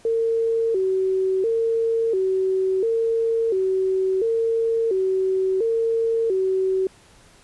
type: tone with vibrato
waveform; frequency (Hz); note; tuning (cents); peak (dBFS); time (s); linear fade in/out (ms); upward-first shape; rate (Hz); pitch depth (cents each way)
sine; 415.2; G#4; 0; -18; 0.05-6.87; 2; square; 0.72; 160
effects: pink hiss -52 dBFS RMS until 7.43 s + resampled to 24000 Hz